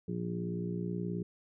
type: harmonic tone with a mistuned harmonic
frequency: 58.8 Hz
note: A#1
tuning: 16 cents sharp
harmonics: 2 / 3 / 4 / 5 / 6 / 7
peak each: -41 / -35 / -48 / -46 / -43 / -42 dBFS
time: 0.08-1.23 s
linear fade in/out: 5 ms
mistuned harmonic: 2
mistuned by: -17 cents
effects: none